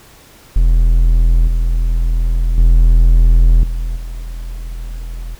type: tone with level steps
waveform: triangle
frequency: 41.44 Hz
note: E1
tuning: 10 cents sharp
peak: -5 / -9 / -3 / -14 / -20 dBFS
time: 0.56-5.35 s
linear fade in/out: 0 ms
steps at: 1.47 / 2.58 / 3.63 / 3.96 s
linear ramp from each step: 2 ms
effects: pink hiss -43 dBFS RMS until 5.39 s